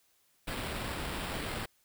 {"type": "noise with sample-and-hold", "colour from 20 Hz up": "pink", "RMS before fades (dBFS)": -37, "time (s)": [0.47, 1.66], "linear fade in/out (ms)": 10, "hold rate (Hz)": 6300, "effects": ["white hiss -70 dBFS RMS until 1.84 s"]}